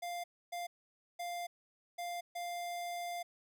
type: tone bursts at uneven times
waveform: square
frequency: 698.5 Hz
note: F5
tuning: in tune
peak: -39 dBFS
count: 5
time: 0.02-0.24 / 0.52-0.67 / 1.19-1.47 / 1.98-2.21 / 2.35-3.23 s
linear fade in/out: 10 ms
effects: none